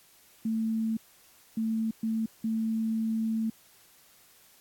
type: tone bursts at uneven times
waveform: sine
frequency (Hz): 222.8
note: A3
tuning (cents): +22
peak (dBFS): -26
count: 4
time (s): 0.45-0.97 / 1.57-1.91 / 2.03-2.26 / 2.44-3.5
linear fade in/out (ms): 5
effects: white hiss -59 dBFS RMS until 4.6 s + AAC 64 kbps